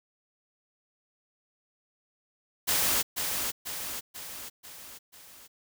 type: noise with echo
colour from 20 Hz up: white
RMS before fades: -26 dBFS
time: 2.67-3.03 s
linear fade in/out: 20 ms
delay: 490 ms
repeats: 5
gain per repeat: -5 dB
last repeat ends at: 5.48 s
effects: none